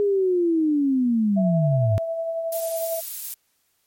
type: linear sweep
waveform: sine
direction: down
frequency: 414.4 to 98 Hz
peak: -17 dBFS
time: 0-1.98 s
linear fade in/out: 0 ms
type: tone with tremolo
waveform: sine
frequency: 659.3 Hz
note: E5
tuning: in tune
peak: -22 dBFS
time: 1.36-3.01 s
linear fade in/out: 20 ms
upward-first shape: triangle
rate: 11 Hz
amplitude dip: 40%
type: noise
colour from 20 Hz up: violet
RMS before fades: -30 dBFS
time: 2.52-3.34 s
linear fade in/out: 2 ms
effects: white hiss -68 dBFS RMS until 3.86 s + MP3 64 kbps